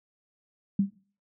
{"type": "tone with exponential decay", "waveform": "sine", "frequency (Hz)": 198, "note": "G3", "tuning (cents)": 18, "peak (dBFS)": -17, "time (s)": [0.79, 0.94], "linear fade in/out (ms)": 5, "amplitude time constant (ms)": 31, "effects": ["noise-tail reverb RT60 0.4 s tail -17 dB re dry"]}